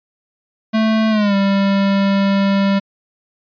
square tone with pitch glide, 220 to 197.13 Hz, A3 to G3, 0 to +10 cents, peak -13 dBFS, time 0.73-2.8 s, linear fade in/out 20 ms, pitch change -190 cents, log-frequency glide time 1.1-1.35 s, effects resampled to 11025 Hz

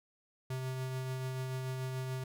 square tone with tremolo, 130 Hz, C3, 11 cents flat, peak -35 dBFS, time 0.5-2.24 s, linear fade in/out 5 ms, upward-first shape triangle, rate 6.9 Hz, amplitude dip 30%, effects none

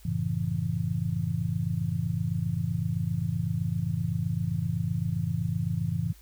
sine chord, F# minor seventh, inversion none, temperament just, 92.5 / 111 / 138.75 / 166.5 Hz, F#2 / A2 / C#3 / E3, 0 / +16 / +2 / +18 cents, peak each -34 / -31 / -32 / -30 dBFS, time 0.05-6.13 s, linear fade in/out 5 ms, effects added 51 Hz sine -51 dBFS peak until 6.21 s + white hiss -58 dBFS RMS until 6.21 s

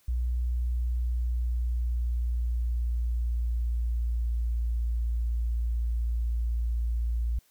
sine tone with pitch glide, 60.6 to 57.96 Hz, B1 to A#1, -32 to -9 cents, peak -25 dBFS, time 0.08-7.39 s, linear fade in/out 5 ms, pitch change -77 cents, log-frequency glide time 0.37-4.69 s, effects white hiss -65 dBFS RMS until 7.5 s

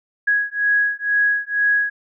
sine beating tone pair, 1661.2 / 1663.3 Hz, G#6 / G#6, 0 / +2 cents, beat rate 2.1 Hz, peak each -19 dBFS, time 0.27-1.9 s, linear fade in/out 10 ms, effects none

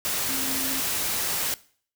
sine tone in noise, 266.6 Hz, C4, 33 cents sharp, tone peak -34 dBFS, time 0.29-0.8 s, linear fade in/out 0 ms, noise white, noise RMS -27 dBFS, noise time 0.05-1.54 s, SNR -10 dB, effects noise-tail reverb RT60 0.5 s tail -20 dB re dry

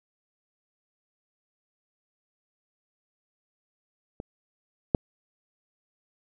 clicks, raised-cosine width 2 ms, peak -22 / -6 dBFS, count 2, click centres 4.201 / 4.948 s, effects none

